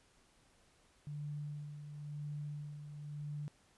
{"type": "tone with tremolo", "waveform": "sine", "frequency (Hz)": 147.4, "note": "D3", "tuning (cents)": 7, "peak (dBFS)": -39, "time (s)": [1.07, 3.48], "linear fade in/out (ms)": 0, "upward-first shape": "sine", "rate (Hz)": 0.97, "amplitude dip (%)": 55, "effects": ["pink hiss -69 dBFS RMS until 3.77 s", "resampled to 24000 Hz"]}